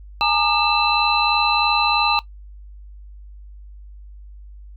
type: tone cluster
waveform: sine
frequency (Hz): 834 / 917 / 1204 / 2654 / 4020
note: G#5 / A#5 / D6 / E7 / B7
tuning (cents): +7 / -29 / +43 / +11 / +30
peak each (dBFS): -22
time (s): 0.21-2.19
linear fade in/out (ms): 0
effects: noise-tail reverb RT60 0.1 s tail -17 dB re dry + added 50 Hz sine -37 dBFS peak until 4.76 s